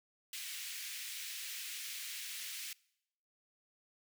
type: high-pass noise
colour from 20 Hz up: pink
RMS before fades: -44 dBFS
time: 0.33-2.73 s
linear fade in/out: 2 ms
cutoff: 2100 Hz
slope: 24 dB/octave
effects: noise-tail reverb RT60 0.8 s tail -24 dB re dry